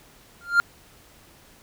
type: tone with exponential growth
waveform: triangle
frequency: 1396.9 Hz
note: F6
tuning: in tune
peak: -8 dBFS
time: 0.41-0.6 s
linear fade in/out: 0 ms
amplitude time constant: 40 ms
effects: tanh soft clip ceiling -4 dBFS + pink hiss -53 dBFS RMS until 1.62 s